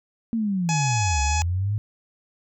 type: linear two-way sweep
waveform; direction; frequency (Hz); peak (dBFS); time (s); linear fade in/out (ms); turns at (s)
sine; down then up; 233.1 to 67.9 to 107.7; -21; 0.33-1.78; 0; 1.21
type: harmonic tone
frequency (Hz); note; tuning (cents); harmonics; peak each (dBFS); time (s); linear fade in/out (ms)
845; G#5; +30; 1 / 2 / 3 / 4 / 5 / 6 / 7 / 8 / 9; -26 / -37 / -30 / -39 / -40 / -36 / -34 / -32 / -37; 0.69-1.42; 0
effects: none